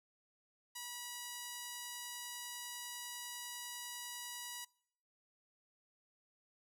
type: tone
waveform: 5% pulse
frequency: 970 Hz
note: B5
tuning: 31 cents flat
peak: -32 dBFS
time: 0.75-4.65 s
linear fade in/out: 10 ms
effects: noise-tail reverb RT60 0.7 s tail -25 dB re dry